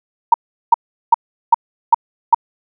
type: tone bursts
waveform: sine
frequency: 932.3 Hz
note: A#5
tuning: in tune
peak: -3 dBFS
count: 6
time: 0.32-2.346 s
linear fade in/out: 5 ms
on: 21 ms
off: 380 ms
effects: none